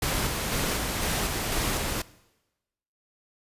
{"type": "noise with tremolo", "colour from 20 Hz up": "pink", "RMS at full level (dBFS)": -27, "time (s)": [0.02, 2.02], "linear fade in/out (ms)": 5, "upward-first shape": "square", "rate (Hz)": 2, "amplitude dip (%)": 25, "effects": ["noise-tail reverb RT60 1.0 s tail -20 dB re dry", "resampled to 32000 Hz"]}